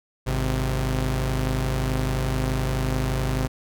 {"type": "tone pair together", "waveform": "sawtooth", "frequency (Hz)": [51.59, 130], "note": ["G#1", "C3"], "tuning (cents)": [-11, -11], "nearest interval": "octave + major third", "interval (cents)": 1600, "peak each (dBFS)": -21, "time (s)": [0.26, 3.48], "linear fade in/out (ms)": 20, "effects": []}